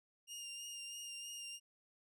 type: tone with vibrato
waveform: 20% pulse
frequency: 2816 Hz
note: F7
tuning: 14 cents sharp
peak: -40 dBFS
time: 0.27-1.6 s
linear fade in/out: 50 ms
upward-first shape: sine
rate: 3.1 Hz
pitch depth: 20 cents each way
effects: none